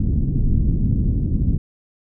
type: low-pass noise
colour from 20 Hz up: pink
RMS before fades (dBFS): -18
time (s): 0-1.58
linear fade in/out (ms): 5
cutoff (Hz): 240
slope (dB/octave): 24
effects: none